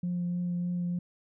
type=tone with vibrato; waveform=sine; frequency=176.2 Hz; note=F3; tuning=16 cents sharp; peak=-27 dBFS; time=0.03-0.99 s; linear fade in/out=5 ms; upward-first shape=triangle; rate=3.3 Hz; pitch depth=13 cents each way; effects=tanh soft clip ceiling -25 dBFS